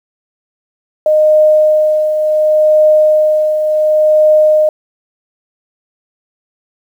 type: tone with tremolo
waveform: sine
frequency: 615 Hz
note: D#5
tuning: 20 cents flat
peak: -4 dBFS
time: 1.06-4.69 s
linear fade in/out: 2 ms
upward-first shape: triangle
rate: 0.69 Hz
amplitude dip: 55%
effects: 7-bit